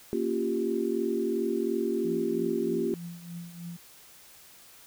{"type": "chord", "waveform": "sine", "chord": "G half-diminished seventh", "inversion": "first", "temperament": "equal", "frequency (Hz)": [233.1, 277.2, 349.2, 392], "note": ["Bb3", "Db4", "F4", "G4"], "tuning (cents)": [0, 0, 0, 0], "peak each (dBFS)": [-32, -35, -30, -30], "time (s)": [0.13, 2.94], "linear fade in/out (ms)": 0}
{"type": "tone with tremolo", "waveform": "sine", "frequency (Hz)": 171.9, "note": "F3", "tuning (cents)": -27, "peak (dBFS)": -35, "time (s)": [2.04, 3.77], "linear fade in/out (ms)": 10, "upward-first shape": "triangle", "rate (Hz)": 3.2, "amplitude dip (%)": 75}
{"effects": ["white hiss -53 dBFS RMS until 4.86 s"]}